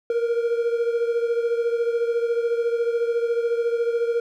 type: beating tone pair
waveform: triangle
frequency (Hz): 466.2 / 480.2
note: A#4 / B4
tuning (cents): 0 / -49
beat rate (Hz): 14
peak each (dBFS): -19 / -25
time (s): 0.1-4.2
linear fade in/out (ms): 2
effects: none